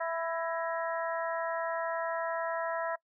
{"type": "harmonic tone with a mistuned harmonic", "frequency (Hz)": 331.1, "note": "E4", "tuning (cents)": 8, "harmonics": [2, 3, 4, 5, 6], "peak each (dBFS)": [-33, -37, -39, -41, -43], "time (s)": [0, 2.96], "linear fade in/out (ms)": 10, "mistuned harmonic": 6, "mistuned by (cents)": -88, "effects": ["noise-tail reverb RT60 0.1 s tail -23 dB re dry"]}